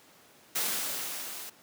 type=noise with level ramp; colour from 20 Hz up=white; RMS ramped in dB=-29 to -42 dBFS; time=0.55-1.5 s; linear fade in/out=10 ms; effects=pink hiss -57 dBFS RMS until 1.62 s + high-pass 200 Hz 12 dB/octave